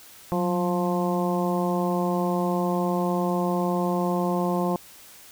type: harmonic tone with a mistuned harmonic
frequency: 176.2 Hz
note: F3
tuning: 16 cents sharp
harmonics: 1 / 2 / 3 / 4 / 5 / 6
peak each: -25 / -28 / -30 / -31 / -32 / -33 dBFS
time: 0.32-4.76 s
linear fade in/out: 0 ms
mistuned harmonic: 1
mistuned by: +52 cents
effects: white hiss -48 dBFS RMS until 5.31 s